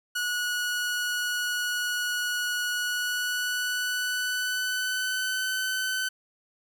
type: tone with pitch glide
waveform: sawtooth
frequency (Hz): 1461 to 1518.7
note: F#6 to F#6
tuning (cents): -22 to +45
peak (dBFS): -23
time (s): 0.15-6.09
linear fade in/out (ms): 10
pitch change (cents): +67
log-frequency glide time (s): 2.73-5.5
effects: none